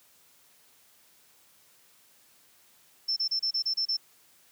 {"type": "tone bursts", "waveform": "sine", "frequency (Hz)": 5340, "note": "E8", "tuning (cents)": 22, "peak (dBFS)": -25, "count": 8, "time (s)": [3.08, 3.97], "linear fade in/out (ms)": 10, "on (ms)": 85, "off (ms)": 30, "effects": ["white hiss -61 dBFS RMS until 4.51 s", "high-pass 80 Hz 12 dB/octave"]}